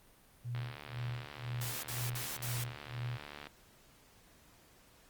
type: tone with tremolo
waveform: sine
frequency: 120.7 Hz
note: B2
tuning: 39 cents flat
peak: -35 dBFS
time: 0.44-3.18 s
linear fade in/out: 20 ms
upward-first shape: sine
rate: 2 Hz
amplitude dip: 100%
type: click train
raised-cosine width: 0.3 ms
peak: -29 dBFS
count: 215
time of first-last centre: 0.55-3.47 s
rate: 73.3 Hz
type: noise bursts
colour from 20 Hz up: white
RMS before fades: -41 dBFS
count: 4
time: 1.61-2.64 s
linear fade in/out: 5 ms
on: 220 ms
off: 50 ms
effects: pink hiss -63 dBFS RMS until 5.09 s + Opus 32 kbps